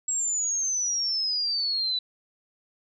sine exponential sweep, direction down, 7690 to 3951 Hz, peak -24 dBFS, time 0.08-1.99 s, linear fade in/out 5 ms, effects none

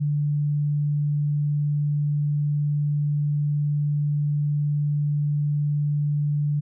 sine tone, 146.83 Hz, D3, in tune, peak -20 dBFS, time 0-6.61 s, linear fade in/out 20 ms, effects none

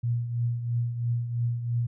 sine tone with tremolo, 118.9 Hz, A#2, 35 cents sharp, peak -22 dBFS, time 0.03-1.87 s, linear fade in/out 10 ms, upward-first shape triangle, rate 3 Hz, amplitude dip 65%, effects none

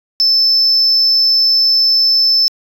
triangle tone, 5274 Hz, E8, in tune, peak -6 dBFS, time 0.2-2.48 s, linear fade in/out 0 ms, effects tanh soft clip ceiling -5 dBFS

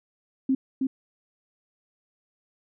sine tone with echo, 265 Hz, C4, 22 cents sharp, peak -19 dBFS, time 0.49-0.55 s, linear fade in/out 5 ms, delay 320 ms, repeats 1, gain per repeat -3 dB, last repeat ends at 0.87 s, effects none

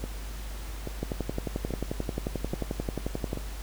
two click trains, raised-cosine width 2 ms, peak -20 / -16 dBFS, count 5 / 27, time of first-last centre 0.04-3.373 / 1.03-3.331 s, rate 1.2 / 11.3 Hz, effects added 50 Hz sine -35 dBFS peak until 3.62 s + pink hiss -45 dBFS RMS until 3.62 s

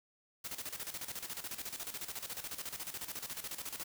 white noise with tremolo, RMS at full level -41 dBFS, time 0.44-3.84 s, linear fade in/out 10 ms, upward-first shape square, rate 14 Hz, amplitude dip 70%, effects none

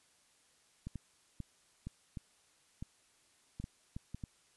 clicks, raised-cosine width 5 ms, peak -29 dBFS, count 11, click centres 0.87 / 0.957 / 1.403 / 1.87 / 2.172 / 2.825 / 3.6 / 3.641 / 3.965 / 4.146 / 4.238 s, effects white hiss -69 dBFS RMS until 4.56 s + resampled to 24000 Hz

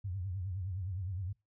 sine tone with vibrato, 93.4 Hz, F#2, 17 cents sharp, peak -35 dBFS, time 0.04-1.33 s, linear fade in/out 10 ms, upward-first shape triangle, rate 9.7 Hz, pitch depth 170 cents each way, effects noise-tail reverb RT60 0.2 s tail -22 dB re dry

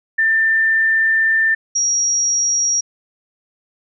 sine tone pair in turn, 1788 / 5677 Hz, A6 / F8, +27 / +27 cents, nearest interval octave + minor sixth, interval 2000 cents, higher second, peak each -12 / -14 dBFS, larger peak first, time 0.18-1.55 / 1.75-2.81 s, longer first, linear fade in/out 10 ms, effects none

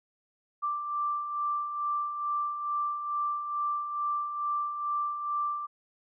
sine beating tone pair, 1174.7 / 1177 Hz, D6 / D6, 0 / +3 cents, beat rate 2.3 Hz, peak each -38 / -29 dBFS, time 0.62-5.67 s, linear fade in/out 20 ms, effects none

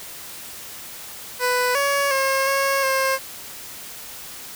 15% pulse tone with pitch steps, 496.6 / 562 / 538 / 547 / 533 Hz, B4 / C#5 / C5 / C#5 / C5, +9 / +24 / +48 / -23 / +32 cents, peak -12 dBFS, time 1.39-3.19 s, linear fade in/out 50 ms, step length 360 ms, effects white hiss -37 dBFS RMS until 4.55 s

